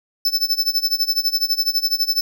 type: tone with tremolo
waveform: square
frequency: 5274 Hz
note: E8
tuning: in tune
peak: -14 dBFS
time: 0.25-2.21 s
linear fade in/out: 2 ms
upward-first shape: sine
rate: 12 Hz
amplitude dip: 90%
effects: none